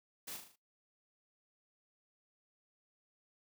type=noise with echo; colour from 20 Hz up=white; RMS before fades=-45 dBFS; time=0.27-0.37 s; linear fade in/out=10 ms; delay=38 ms; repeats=5; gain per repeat=-5 dB; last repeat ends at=0.56 s; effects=noise-tail reverb RT60 0.2 s tail -22 dB re dry + high-pass 80 Hz 12 dB/octave